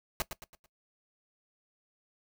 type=noise with echo; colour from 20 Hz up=pink; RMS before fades=-31 dBFS; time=0.2-0.22 s; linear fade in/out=0 ms; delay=110 ms; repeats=4; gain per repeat=-8 dB; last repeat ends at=0.66 s; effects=noise-tail reverb RT60 0.1 s tail -18 dB re dry